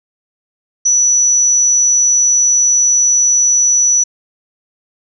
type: tone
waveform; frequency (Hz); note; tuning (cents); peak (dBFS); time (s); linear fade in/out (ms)
sine; 5920; F#8; 0; -8; 0.85-4.04; 10
effects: none